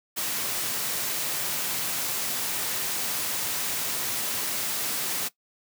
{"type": "high-pass noise", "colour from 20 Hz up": "white", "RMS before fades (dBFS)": -29, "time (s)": [0.16, 5.29], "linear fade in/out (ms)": 20, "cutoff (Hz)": 100, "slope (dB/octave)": 48, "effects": ["noise-tail reverb RT60 0.1 s tail -18 dB re dry"]}